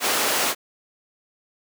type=high-pass noise; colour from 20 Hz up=pink; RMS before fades=-22 dBFS; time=0-0.55 s; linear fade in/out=50 ms; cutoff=460 Hz; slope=12 dB/octave; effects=none

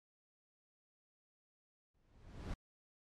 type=noise with exponential growth; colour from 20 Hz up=brown; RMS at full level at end=-39 dBFS; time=1.94-2.54 s; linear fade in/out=5 ms; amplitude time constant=130 ms; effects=low-pass 7000 Hz 12 dB/octave + MP3 96 kbps

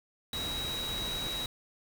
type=tone in noise; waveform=sine; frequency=3844 Hz; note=B7; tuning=48 cents flat; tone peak=-34 dBFS; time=0.33-1.46 s; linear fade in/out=2 ms; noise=pink; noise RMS=-39 dBFS; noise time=0.33-1.46 s; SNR=+2 dB; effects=none

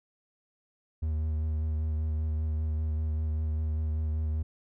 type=tone with vibrato; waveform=triangle; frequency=77.78 Hz; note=D#2; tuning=in tune; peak=-25 dBFS; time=1.02-4.43 s; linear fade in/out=10 ms; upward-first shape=sine; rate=5.1 Hz; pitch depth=21 cents each way; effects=none

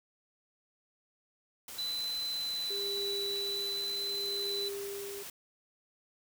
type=noise; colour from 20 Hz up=white; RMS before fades=-45 dBFS; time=1.68-5.3 s; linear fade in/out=2 ms
type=tone with vibrato; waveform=sine; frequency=3993 Hz; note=B7; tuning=18 cents sharp; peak=-33 dBFS; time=1.78-4.69 s; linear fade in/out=10 ms; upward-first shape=sine; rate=0.53 Hz; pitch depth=17 cents each way
type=tone with tremolo; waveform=sine; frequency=400 Hz; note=G4; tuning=35 cents sharp; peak=-36 dBFS; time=2.7-5.23 s; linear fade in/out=5 ms; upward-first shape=triangle; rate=0.63 Hz; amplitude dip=70%
effects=none

